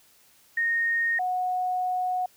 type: tone pair in turn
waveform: sine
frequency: 1852 / 732.6 Hz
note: A#6 / F#5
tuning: -12 / -17 cents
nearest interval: octave + major third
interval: 1605 cents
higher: first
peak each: -22 / -24 dBFS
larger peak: first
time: 0.57-1.19 / 1.19-2.26 s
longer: second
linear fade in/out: 5 ms
effects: white hiss -59 dBFS RMS until 2.36 s